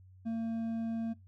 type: tone with hard clipping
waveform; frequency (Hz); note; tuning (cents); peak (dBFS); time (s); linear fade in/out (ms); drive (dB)
triangle; 227.1; A#3; -45; -33; 0.25-1.14; 20; 7
effects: noise-tail reverb RT60 0.2 s tail -22 dB re dry + added 93 Hz sine -54 dBFS peak until 1.27 s